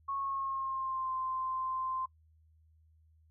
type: tone with pitch glide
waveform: sine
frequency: 1099 to 1042.1 Hz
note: C#6 to C6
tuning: -15 to -7 cents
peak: -33 dBFS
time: 0.08-2.06 s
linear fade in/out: 10 ms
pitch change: -92 cents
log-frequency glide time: 0.18-1.12 s
effects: noise-tail reverb RT60 0.1 s tail -20 dB re dry + added 79 Hz sine -62 dBFS peak until 3.3 s